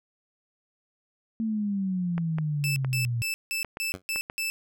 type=exponential sweep; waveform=sine; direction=down; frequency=226.4 to 115.2 Hz; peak=-25 dBFS; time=1.4-3.22 s; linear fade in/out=0 ms
type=clicks; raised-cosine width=0.5 ms; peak=-20 dBFS; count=7; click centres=2.18 / 2.385 / 2.847 / 3.647 / 3.771 / 4.16 / 4.299 s
type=tone bursts; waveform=sawtooth; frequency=2637 Hz; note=E7; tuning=in tune; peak=-24 dBFS; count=7; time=2.64-4.5 s; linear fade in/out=0 ms; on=120 ms; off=170 ms
type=tone with exponential decay; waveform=10% pulse; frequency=92.8 Hz; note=F#2; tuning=6 cents sharp; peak=-20 dBFS; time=3.94-4.02 s; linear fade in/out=0 ms; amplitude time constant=16 ms
effects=none